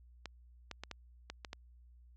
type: clicks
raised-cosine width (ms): 0.2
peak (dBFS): -25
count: 7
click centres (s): 0.257 / 0.713 / 0.836 / 0.913 / 1.3 / 1.448 / 1.531
effects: added 60 Hz sine -57 dBFS peak until 2.16 s + low-pass 7000 Hz 12 dB/octave